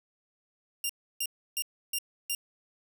10% pulse tone bursts, 2794 Hz, F7, in tune, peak -20 dBFS, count 5, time 0.84-2.35 s, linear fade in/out 2 ms, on 54 ms, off 310 ms, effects none

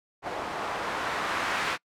blue noise with low-pass filter sweep, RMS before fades -31 dBFS, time 0.22-1.78 s, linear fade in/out 50 ms, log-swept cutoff 760 to 1600 Hz, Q 1.1, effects noise-tail reverb RT60 0.1 s tail -26 dB re dry

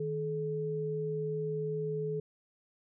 sine tone pair together, 156.2 / 428.7 Hz, D#3 / A4, +7 / -45 cents, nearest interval octave + perfect fourth, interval 1748 cents, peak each -36 / -33 dBFS, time 0-2.2 s, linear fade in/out 5 ms, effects none

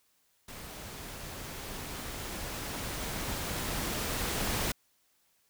pink noise with level ramp, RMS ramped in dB -45 to -31 dBFS, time 0.48-4.72 s, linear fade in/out 5 ms, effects white hiss -71 dBFS RMS until 5.49 s

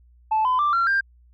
sine tone with pitch steps, 872 / 1013.3 / 1177.5 / 1368.3 / 1590 Hz, A5 / B5 / D6 / F6 / G6, -16 / +44 / +4 / -36 / +24 cents, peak -16 dBFS, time 0.31-1.01 s, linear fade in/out 10 ms, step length 140 ms, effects tanh soft clip ceiling -15 dBFS + added 60 Hz sine -51 dBFS peak until 1.33 s

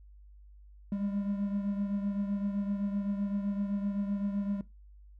triangle beating tone pair, 199.9 / 207.7 Hz, G3 / G#3, +34 / 0 cents, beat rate 7.8 Hz, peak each -29 / -36 dBFS, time 0.92-4.61 s, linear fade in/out 2 ms, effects noise-tail reverb RT60 0.2 s tail -18 dB re dry + added 50 Hz sine -51 dBFS peak until 5.19 s

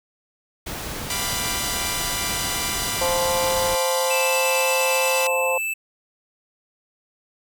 pink noise, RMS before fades -31 dBFS, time 0.66-3.76 s, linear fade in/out 10 ms
5% pulse chord, G dominant seventh, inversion third, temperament equal, 698.5 / 784 / 987.8 / 1174.7 Hz, F5 / G5 / B5 / D6, 0 / 0 / 0 / 0 cents, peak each -20 / -21 / -15 / -18 dBFS, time 1.1-5.27 s, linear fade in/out 2 ms
harmonic tone, 174.61 Hz, F3, in tune, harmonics 3 / 4 / 5 / 6, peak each -22 / -30 / -27 / -30 dBFS, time 3.01-5.58 s, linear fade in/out 5 ms
square tone, 2637 Hz, E7, in tune, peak -24 dBFS, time 4.1-5.74 s, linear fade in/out 10 ms
effects none

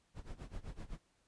brown noise with tremolo, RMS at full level -43 dBFS, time 0.14-0.99 s, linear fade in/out 50 ms, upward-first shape sine, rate 7.8 Hz, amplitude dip 90%, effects pink hiss -75 dBFS RMS until 1.27 s + resampled to 22050 Hz

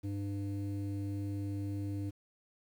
square tone with low-pass filter, 100.1 Hz, G2, 37 cents sharp, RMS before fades -37 dBFS, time 0.03-2.11 s, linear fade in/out 20 ms, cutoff 330 Hz, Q 2.2, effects 10-bit

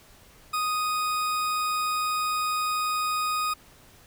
40% pulse tone, 1244.5 Hz, D#6, in tune, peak -24 dBFS, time 0.53-3.54 s, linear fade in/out 10 ms, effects pink hiss -54 dBFS RMS until 4.06 s

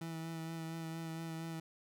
30% pulse tone with vibrato, 163.3 Hz, E3, 16 cents flat, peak -38 dBFS, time 0.01-1.6 s, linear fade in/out 5 ms, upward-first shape sine, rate 4.3 Hz, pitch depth 19 cents each way, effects none

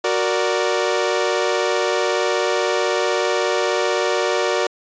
sawtooth chord, Gb augmented, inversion none, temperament equal, 370 / 466.2 / 587.3 Hz, Gb4 / Bb4 / D5, 0 / 0 / 0 cents, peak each -18 dBFS, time 0.04-4.67 s, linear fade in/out 5 ms, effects resampled to 16000 Hz

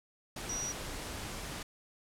sine tone in noise, 5800 Hz, F#8, 35 cents flat, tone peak -35 dBFS, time 0.49-0.72 s, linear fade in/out 5 ms, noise pink, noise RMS -41 dBFS, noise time 0.36-1.63 s, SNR +3 dB, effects low-pass 11000 Hz 12 dB/octave

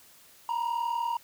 triangle tone pair together, 932.3 / 972.6 Hz, A#5 / B5, 0 / -27 cents, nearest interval minor second, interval 73 cents, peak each -26 / -29 dBFS, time 0.49-1.17 s, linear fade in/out 2 ms, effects tanh soft clip ceiling -22 dBFS + white hiss -56 dBFS RMS until 1.23 s

